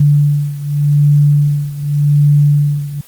sine beating tone pair, 145.4 / 146.26 Hz, D3 / D3, -17 / -7 cents, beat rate 0.86 Hz, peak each -10 / -13 dBFS, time 0-3.01 s, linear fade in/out 5 ms, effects white hiss -42 dBFS RMS until 3.07 s + Opus 24 kbps

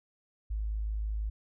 sine tone, 53 Hz, G#1, 36 cents sharp, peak -30 dBFS, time 0.5-1.3 s, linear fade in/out 10 ms, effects none

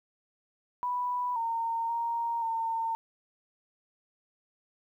sine tone with pitch steps, 986 / 917 / 931 / 908 Hz, B5 / A#5 / A#5 / A#5, -3 / -29 / -2 / -46 cents, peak -28 dBFS, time 0.83-2.95 s, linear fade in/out 0 ms, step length 530 ms, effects 11-bit

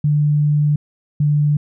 sine tone pair in turn, 148.2 / 147.66 Hz, D3 / D3, +16 / +10 cents, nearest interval unison, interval 6 cents, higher first, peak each -12 dBFS, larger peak neither, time 0.04-0.76 / 1.2-1.57 s, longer first, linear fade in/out 5 ms, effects none

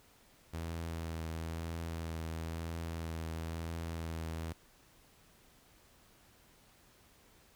sawtooth tone with vibrato, 82.1 Hz, E2, 6 cents flat, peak -34 dBFS, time 0.53-4.53 s, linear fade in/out 10 ms, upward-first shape triangle, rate 1 Hz, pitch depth 23 cents each way, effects pink hiss -64 dBFS RMS until 7.55 s

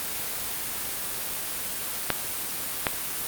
clicks, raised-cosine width 0.3 ms, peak -4 dBFS, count 2, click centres 2.103 / 2.868 s, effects white hiss -31 dBFS RMS until 3.27 s + Opus 32 kbps

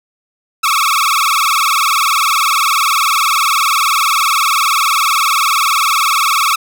sawtooth tone with vibrato, 1212 Hz, D#6, 46 cents flat, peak -7 dBFS, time 0.63-6.56 s, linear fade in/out 10 ms, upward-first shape sine, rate 20 Hz, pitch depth 180 cents each way, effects none

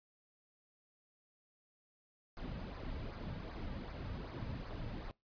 brown noise with flanger, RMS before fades -44 dBFS, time 2.37-5.11 s, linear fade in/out 0 ms, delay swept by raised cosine 0.3 to 2.9 ms, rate 2.6 Hz, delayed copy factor -0.55, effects noise-tail reverb RT60 0.2 s tail -23 dB re dry + resampled to 11025 Hz

